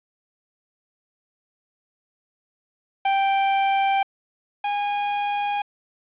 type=tone pair in turn; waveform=45% pulse; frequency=784 / 818.6 Hz; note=G5 / G#5; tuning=0 / -25 cents; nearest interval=minor second; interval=75 cents; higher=second; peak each=-18 / -22 dBFS; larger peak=first; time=3.05-4.03 / 4.64-5.62 s; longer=neither; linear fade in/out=5 ms; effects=resampled to 8000 Hz + 8-bit